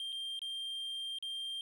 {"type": "tone with dropouts", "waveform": "triangle", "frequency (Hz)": 3181, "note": "G7", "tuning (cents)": 25, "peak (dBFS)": -36, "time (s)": [0, 1.61], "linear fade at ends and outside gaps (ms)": 1, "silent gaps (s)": [[0.122, 0.126], [0.392, 0.417], [1.186, 1.225]], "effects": []}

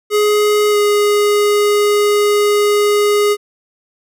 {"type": "tone with pitch glide", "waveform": "square", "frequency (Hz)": [418.6, 413.8], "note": ["G#4", "G#4"], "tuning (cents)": [14, -6], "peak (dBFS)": -11, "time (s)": [0.1, 3.37], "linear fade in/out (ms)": 50, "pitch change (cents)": -20, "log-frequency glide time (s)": [0.71, 0.76], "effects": []}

